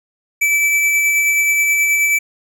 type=tone with tremolo; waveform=square; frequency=2313 Hz; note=D7; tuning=27 cents flat; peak=-12 dBFS; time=0.41-2.19 s; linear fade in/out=10 ms; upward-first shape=sine; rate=9.4 Hz; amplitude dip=25%; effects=none